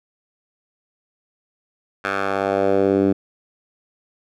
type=tone with band-pass filter sweep; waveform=10% pulse; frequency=98 Hz; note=G2; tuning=in tune; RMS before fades=-19 dBFS; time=2.04-3.13 s; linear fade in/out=10 ms; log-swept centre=1500 to 280 Hz; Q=1.7; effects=none